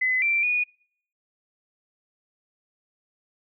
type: tone with pitch steps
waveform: sine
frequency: 2023 / 2351 / 2459 Hz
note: B6 / D7 / D#7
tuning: +41 / +1 / -21 cents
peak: -20 dBFS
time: 0.01-0.64 s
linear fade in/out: 10 ms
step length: 210 ms
effects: noise-tail reverb RT60 0.6 s tail -26 dB re dry